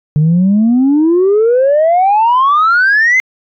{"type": "exponential sweep", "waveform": "sine", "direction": "up", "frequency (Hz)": [147, 2100], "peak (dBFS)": -5, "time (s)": [0.16, 3.2], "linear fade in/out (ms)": 0, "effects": ["tanh soft clip ceiling -4 dBFS"]}